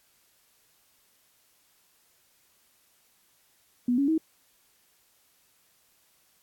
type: tone with pitch steps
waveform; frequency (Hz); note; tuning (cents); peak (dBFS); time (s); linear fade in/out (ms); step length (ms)
sine; 244.7 / 279.5 / 319.2; B3 / C#4 / D#4; -16 / +14 / +44; -21; 3.88-4.18; 5; 100
effects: white hiss -65 dBFS RMS until 6.42 s + AAC 64 kbps